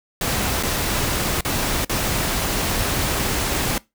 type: noise with dropouts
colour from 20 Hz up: pink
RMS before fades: -22 dBFS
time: 0.21-3.78 s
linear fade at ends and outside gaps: 2 ms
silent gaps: 0.628-0.633 / 1.409-1.449 / 1.848-1.895 s
effects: noise-tail reverb RT60 0.2 s tail -21 dB re dry